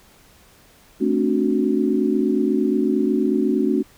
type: chord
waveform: sine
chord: D dominant seventh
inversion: second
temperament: equal with one note detuned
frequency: 220 / 265.3 / 293.7 / 370 Hz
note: A3 / C4 / D4 / F#4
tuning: 0 / +24 / 0 / 0 cents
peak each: -22 dBFS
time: 1-3.83 s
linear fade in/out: 20 ms
effects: pink hiss -52 dBFS RMS until 3.97 s